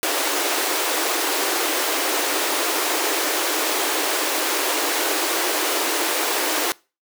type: high-pass noise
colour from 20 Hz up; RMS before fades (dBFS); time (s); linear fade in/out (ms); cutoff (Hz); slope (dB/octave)
pink; -22; 0.03-6.72; 0; 290; 96
effects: noise-tail reverb RT60 0.3 s tail -23 dB re dry